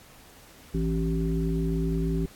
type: harmonic tone with a mistuned harmonic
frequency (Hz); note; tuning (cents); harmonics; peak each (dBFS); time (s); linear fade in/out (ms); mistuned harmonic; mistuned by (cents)
55; A1; 0; 1 / 3 / 5 / 7; -28 / -27 / -32 / -33; 0.74-2.26; 5; 5; -26
effects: pink hiss -52 dBFS RMS until 2.35 s + AAC 64 kbps